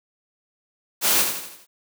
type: noise with echo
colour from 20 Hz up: white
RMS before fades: -19 dBFS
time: 1.01-1.26 s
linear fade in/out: 50 ms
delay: 82 ms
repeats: 5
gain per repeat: -6 dB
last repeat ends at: 1.67 s
effects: high-pass 200 Hz 12 dB/octave